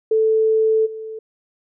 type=tone with level steps; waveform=sine; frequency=440 Hz; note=A4; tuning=in tune; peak=-13 / -28 dBFS; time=0.11-1.19 s; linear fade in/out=5 ms; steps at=0.85 s; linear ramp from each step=20 ms; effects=none